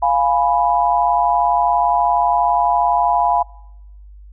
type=chord; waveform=sine; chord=F diminished; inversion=none; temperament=equal; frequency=698.5 / 830.6 / 987.8 Hz; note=F5 / Ab5 / Cb6; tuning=0 / 0 / 0 cents; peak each=-17 dBFS; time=0.02-3.43 s; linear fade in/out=10 ms; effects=noise-tail reverb RT60 1.0 s tail -26 dB re dry + added 50 Hz sine -37 dBFS peak until 4.32 s